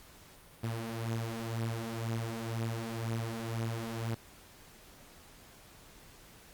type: beating tone pair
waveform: sawtooth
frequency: 112.9 / 114.9 Hz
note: A2 / A#2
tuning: +45 / -25 cents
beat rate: 2 Hz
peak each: -35 / -32 dBFS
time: 0.63-4.15 s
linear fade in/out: 10 ms
effects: pink hiss -56 dBFS RMS until 6.53 s + Opus 48 kbps